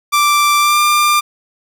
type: tone with pitch glide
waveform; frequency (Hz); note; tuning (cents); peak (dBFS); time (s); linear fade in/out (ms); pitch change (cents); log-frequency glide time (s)
sawtooth; 1174.7 to 1193.9; D6 to D6; 0 to +28; -6; 0.12-1.21; 20; +28; 0.59-0.79
effects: none